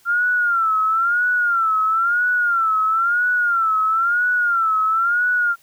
sine tone with vibrato, 1376 Hz, F6, 26 cents flat, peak -15 dBFS, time 0.05-5.56 s, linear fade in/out 50 ms, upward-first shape sine, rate 1 Hz, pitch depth 120 cents each way, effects white hiss -55 dBFS RMS until 5.62 s

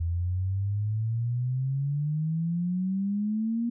sine exponential sweep, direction up, 82.6 to 238.1 Hz, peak -25 dBFS, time 0-3.7 s, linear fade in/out 10 ms, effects none

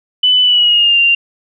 sine tone with pitch glide, 2997 to 2780 Hz, F#7 to F7, +22 to -9 cents, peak -7 dBFS, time 0.23-1.15 s, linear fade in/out 5 ms, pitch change -131 cents, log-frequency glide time 0.42-0.99 s, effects none

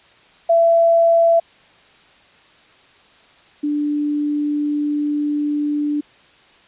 sine tone pair in turn, 670 / 294.5 Hz, E5 / D4, +28 / +5 cents, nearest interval octave + major second, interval 1423 cents, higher first, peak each -10 / -17 dBFS, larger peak first, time 0.49-1.4 / 3.63-6.01 s, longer second, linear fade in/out 10 ms, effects white hiss -50 dBFS RMS until 6.67 s + resampled to 8000 Hz

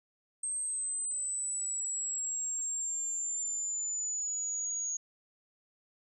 sine exponential sweep, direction down, 8372 to 6650 Hz, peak -32 dBFS, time 0.43-4.97 s, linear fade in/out 5 ms, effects none

